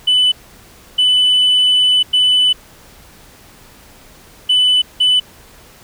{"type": "tone bursts at uneven times", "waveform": "sine", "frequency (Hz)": 2996, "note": "F#7", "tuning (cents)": 21, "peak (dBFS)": -7, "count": 5, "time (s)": [[0.07, 0.32], [0.98, 2.03], [2.13, 2.53], [4.49, 4.82], [5, 5.2]], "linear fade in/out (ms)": 10, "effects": ["tanh soft clip ceiling -7 dBFS", "pink hiss -43 dBFS RMS until 5.83 s"]}